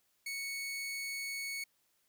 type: tone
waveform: sawtooth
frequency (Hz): 2217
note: C#7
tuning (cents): 0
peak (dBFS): -34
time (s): 0.26-1.64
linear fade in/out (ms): 5
effects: white hiss -75 dBFS RMS until 2.08 s